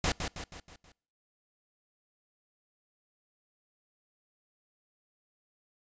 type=noise with echo; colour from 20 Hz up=pink; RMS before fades=-28 dBFS; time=0.04-0.12 s; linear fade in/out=2 ms; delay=160 ms; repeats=5; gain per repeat=-6 dB; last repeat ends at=0.92 s; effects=noise-tail reverb RT60 0.6 s tail -26 dB re dry + resampled to 16000 Hz